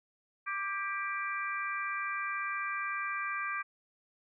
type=harmonic tone with a mistuned harmonic; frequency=392 Hz; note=G4; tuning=in tune; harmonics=3 / 4 / 5 / 6; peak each=-36 / -38 / -42 / -39 dBFS; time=0.46-3.63 s; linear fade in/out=20 ms; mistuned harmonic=4; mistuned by=+29 cents; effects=none

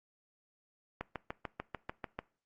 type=click train; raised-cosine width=0.5 ms; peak=-22 dBFS; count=9; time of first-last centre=1.01-2.19 s; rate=6.78 Hz; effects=noise-tail reverb RT60 0.4 s tail -21 dB re dry + Opus 48 kbps

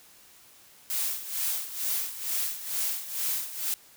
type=noise with tremolo; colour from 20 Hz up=blue; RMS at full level=-28 dBFS; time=0.9-3.74 s; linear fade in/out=0 ms; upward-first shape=sine; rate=2.2 Hz; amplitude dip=75%; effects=white hiss -55 dBFS RMS until 3.96 s

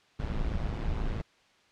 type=noise with amplitude modulation; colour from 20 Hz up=brown; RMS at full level=-28 dBFS; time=0.19-1.22 s; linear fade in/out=10 ms; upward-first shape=sine; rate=110 Hz; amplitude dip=65%; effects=white hiss -63 dBFS RMS until 1.71 s + low-pass 4000 Hz 12 dB/octave

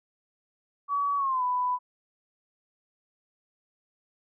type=tone with pitch glide; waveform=sine; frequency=1136 to 994.7 Hz; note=C#6 to B5; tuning=+42 to +12 cents; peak=-24 dBFS; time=0.88-1.79 s; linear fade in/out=50 ms; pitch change=-230 cents; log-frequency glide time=1.17-1.43 s; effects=none

